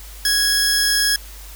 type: tone pair together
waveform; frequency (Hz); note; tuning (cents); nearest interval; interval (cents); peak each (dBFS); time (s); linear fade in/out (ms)
sawtooth; 1657 / 5257; G#6 / E8; -4 / -6; octave + minor sixth; 1998; -15; 0.25-1.16; 2
effects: added 50 Hz sine -36 dBFS peak until 1.55 s + white hiss -41 dBFS RMS until 1.55 s